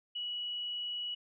sine tone, 2930 Hz, F#7, 18 cents flat, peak -35 dBFS, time 0.15-1.15 s, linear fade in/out 10 ms, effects none

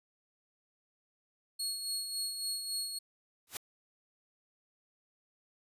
25% pulse tone with tremolo, 4326 Hz, C#8, 43 cents flat, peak -28 dBFS, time 1.59-2.99 s, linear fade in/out 10 ms, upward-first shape sine, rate 3.6 Hz, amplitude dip 50%
white noise with exponential growth, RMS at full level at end -33 dBFS, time 3.47-3.57 s, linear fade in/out 2 ms, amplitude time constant 21 ms
effects resampled to 32000 Hz

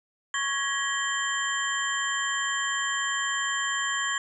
sine tone cluster, 1107 / 1666 / 1907 / 3133 / 7230 Hz, C#6 / G#6 / A#6 / G7 / A8, -3 / +5 / +39 / -2 / +46 cents, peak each -32 / -30 / -32 / -33 / -34 dBFS, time 0.34-4.18 s, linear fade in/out 2 ms, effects none

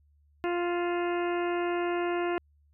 harmonic tone with a mistuned harmonic, 349.2 Hz, F4, in tune, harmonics 1 / 2 / 3 / 4 / 5 / 6 / 7 / 8, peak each -28 / -34 / -38 / -40 / -42 / -44 / -45 / -46 dBFS, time 0.44-2.38 s, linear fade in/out 0 ms, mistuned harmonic 7, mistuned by +53 cents, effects added 73 Hz sine -61 dBFS peak until 2.73 s

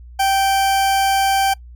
40% pulse tone, 780 Hz, G5, 9 cents flat, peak -13 dBFS, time 0.19-1.54 s, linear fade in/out 10 ms, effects noise-tail reverb RT60 0.1 s tail -24 dB re dry + added 60 Hz sine -36 dBFS peak until 1.75 s

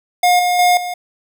square tone with level steps, 715 Hz, F5, 41 cents sharp, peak -10 / -14 / -10 / -22 dBFS, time 0.23-0.94 s, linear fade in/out 5 ms, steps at 0.39 / 0.59 / 0.77 s, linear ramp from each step 2 ms, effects none

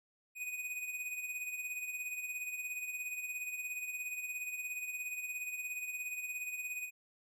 square tone with tremolo, 2489 Hz, D#7, in tune, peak -37 dBFS, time 0.35-6.91 s, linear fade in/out 50 ms, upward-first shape sine, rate 17 Hz, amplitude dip 55%, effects none

